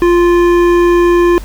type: tone with hard clipping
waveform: sine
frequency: 348.3 Hz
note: F4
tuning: 5 cents flat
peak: -8 dBFS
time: 0.02-1.38 s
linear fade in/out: 0 ms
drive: 12 dB
effects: added 47 Hz sine -23 dBFS peak until 1.44 s + pink hiss -36 dBFS RMS until 1.44 s